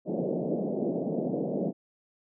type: band-pass noise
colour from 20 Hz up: pink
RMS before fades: -30 dBFS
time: 0.05-1.73 s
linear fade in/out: 50 ms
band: 160 to 640 Hz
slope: 48 dB/octave
effects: none